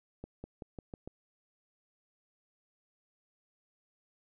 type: accelerating click train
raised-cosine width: 2 ms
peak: -29 dBFS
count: 6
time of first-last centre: 0.24-1.075 s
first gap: 200 ms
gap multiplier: 0.91
effects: none